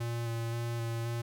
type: tone with vibrato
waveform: square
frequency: 116.54 Hz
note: A#2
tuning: in tune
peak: -33 dBFS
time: 0-1.22 s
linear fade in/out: 10 ms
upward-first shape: square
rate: 1.9 Hz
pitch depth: 14 cents each way
effects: none